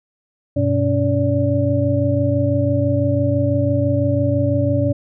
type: tone cluster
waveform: sine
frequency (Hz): 97.4 / 123.4 / 283 / 576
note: G2 / B2 / C#4 / D5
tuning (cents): -11 / -1 / +36 / -34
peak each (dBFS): -20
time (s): 0.56-4.93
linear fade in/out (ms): 10
effects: none